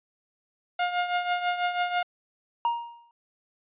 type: tone with tremolo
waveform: sawtooth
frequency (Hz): 711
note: F5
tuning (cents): +31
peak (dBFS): -18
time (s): 0.79-2.03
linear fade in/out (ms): 5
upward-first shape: triangle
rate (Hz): 6.1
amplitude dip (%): 70
type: tone with exponential decay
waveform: triangle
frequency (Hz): 940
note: A#5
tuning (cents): +14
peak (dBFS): -18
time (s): 2.65-3.11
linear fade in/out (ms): 1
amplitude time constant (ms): 99
effects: resampled to 8000 Hz